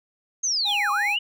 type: linear two-way sweep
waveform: sine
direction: down then up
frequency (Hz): 6500 to 1046.5 to 2993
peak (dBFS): -21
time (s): 0.43-1.19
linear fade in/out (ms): 10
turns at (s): 0.91
type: tone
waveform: square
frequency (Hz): 820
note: G#5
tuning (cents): -22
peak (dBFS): -28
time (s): 0.64-1.17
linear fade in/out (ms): 50
effects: none